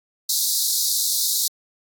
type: high-pass noise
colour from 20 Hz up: pink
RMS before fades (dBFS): -21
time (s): 0.29-1.48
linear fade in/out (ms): 5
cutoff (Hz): 3800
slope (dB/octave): 96
effects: AAC 64 kbps